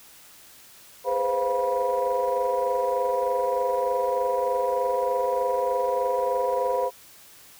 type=tone cluster; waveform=sine; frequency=411.2 / 494.7 / 518 / 699 / 974 Hz; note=G#4 / B4 / C5 / F5 / B5; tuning=-17 / +3 / -17 / +1 / -24 cents; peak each=-31 / -30 / -24 / -30 / -27 dBFS; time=1.04-6.91 s; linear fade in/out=50 ms; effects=tanh soft clip ceiling -14 dBFS + white hiss -50 dBFS RMS until 7.59 s